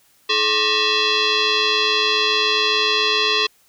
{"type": "tone with frequency modulation", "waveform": "sine", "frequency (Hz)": 320.4, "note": "E4", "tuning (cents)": -49, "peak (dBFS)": -15, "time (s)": [0.29, 3.47], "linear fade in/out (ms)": 10, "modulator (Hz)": 748, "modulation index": 5.7, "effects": ["white hiss -57 dBFS RMS until 3.68 s"]}